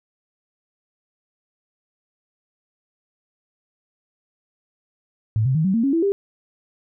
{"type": "tone with pitch steps", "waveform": "sine", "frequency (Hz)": [109.2, 131.37, 158.04, 190.13, 228.7, 275.2, 331, 398.2], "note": ["A2", "C3", "D#3", "F#3", "A#3", "C#4", "E4", "G4"], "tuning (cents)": [-13, 7, 27, 47, -33, -12, 7, 27], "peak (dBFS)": -16, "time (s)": [5.36, 6.12], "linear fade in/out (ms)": 0, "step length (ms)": 95, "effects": []}